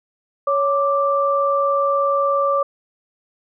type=tone pair together; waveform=sine; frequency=557.9 / 1174.7 Hz; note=C#5 / D6; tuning=+11 / 0 cents; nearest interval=octave + minor second; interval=1289 cents; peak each=-18 dBFS; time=0.47-2.63 s; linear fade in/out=5 ms; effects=none